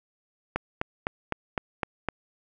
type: click train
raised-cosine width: 0.5 ms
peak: -11 dBFS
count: 7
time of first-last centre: 0.56-2.087 s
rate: 3.93 Hz
effects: none